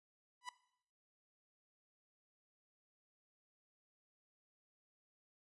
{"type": "tone with exponential growth", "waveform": "sawtooth", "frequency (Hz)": 987.8, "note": "B5", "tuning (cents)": 0, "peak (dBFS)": -36, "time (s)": [0.41, 0.49], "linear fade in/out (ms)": 2, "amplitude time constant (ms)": 16, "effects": ["noise-tail reverb RT60 0.7 s tail -18 dB re dry", "resampled to 24000 Hz"]}